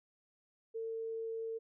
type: tone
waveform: sine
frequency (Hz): 450.9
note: A4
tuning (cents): +42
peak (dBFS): -37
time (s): 0.74-1.59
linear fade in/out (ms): 20
effects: none